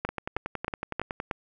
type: two click trains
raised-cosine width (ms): 0.5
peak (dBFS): -16 / -13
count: 13 / 5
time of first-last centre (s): 0.09-1.201 / 0.05-1.312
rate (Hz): 10.8 / 3.17
effects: none